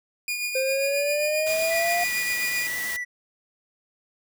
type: tone with tremolo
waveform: sawtooth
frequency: 2437 Hz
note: D#7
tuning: 37 cents flat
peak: -21 dBFS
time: 0.28-2.67 s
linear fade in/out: 2 ms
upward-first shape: triangle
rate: 7.5 Hz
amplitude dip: 50%
type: exponential sweep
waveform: triangle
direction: up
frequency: 520 to 706 Hz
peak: -21 dBFS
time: 0.55-2.04 s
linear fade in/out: 5 ms
type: noise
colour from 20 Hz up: white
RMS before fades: -34 dBFS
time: 1.46-2.97 s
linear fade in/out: 10 ms
type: tone with vibrato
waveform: triangle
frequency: 1961 Hz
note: B6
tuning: 13 cents flat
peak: -26 dBFS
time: 1.7-3.05 s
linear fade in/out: 20 ms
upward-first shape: sine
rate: 8.7 Hz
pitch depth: 14 cents each way
effects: none